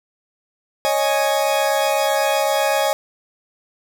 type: chord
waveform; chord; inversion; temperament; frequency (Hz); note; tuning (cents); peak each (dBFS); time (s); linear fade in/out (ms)
40% pulse; C# suspended second; none; equal; 554.4 / 622.3 / 830.6; C#5 / D#5 / G#5; 0 / 0 / 0; -20; 0.85-2.93; 0
effects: none